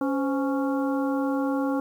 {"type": "harmonic tone with a mistuned harmonic", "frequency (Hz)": 277.2, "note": "C#4", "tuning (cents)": 0, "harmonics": [1, 2, 3, 4, 5], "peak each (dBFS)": [-24, -30, -34, -36, -38], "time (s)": [0.01, 1.8], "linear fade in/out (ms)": 2, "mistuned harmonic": 2, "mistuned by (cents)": -110, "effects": ["9-bit"]}